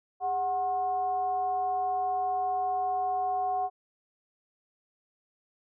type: tone with frequency modulation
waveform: sine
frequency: 740 Hz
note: F#5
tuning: in tune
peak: -26 dBFS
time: 0.2-3.7 s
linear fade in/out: 50 ms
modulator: 335 Hz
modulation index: 0.4
effects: none